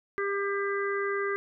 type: harmonic tone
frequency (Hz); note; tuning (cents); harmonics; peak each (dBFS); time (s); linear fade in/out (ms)
399.1; G4; +31; 1 / 3 / 4 / 5; -29 / -34 / -35 / -36; 0.18-1.36; 0
effects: none